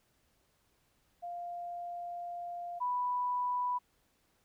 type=tone pair in turn; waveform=sine; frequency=698.5 / 987.8 Hz; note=F5 / B5; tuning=0 / 0 cents; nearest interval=tritone; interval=600 cents; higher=second; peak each=-38 / -30 dBFS; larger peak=second; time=1.22-2.8 / 2.8-3.79 s; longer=first; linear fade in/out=20 ms; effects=pink hiss -73 dBFS RMS until 4.44 s